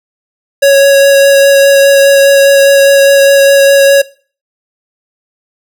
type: tone with vibrato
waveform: square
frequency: 554.4 Hz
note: C#5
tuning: in tune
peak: -3 dBFS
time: 0.62-4.02 s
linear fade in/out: 10 ms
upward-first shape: sine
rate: 4.9 Hz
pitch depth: 9 cents each way
effects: noise-tail reverb RT60 0.4 s tail -20 dB re dry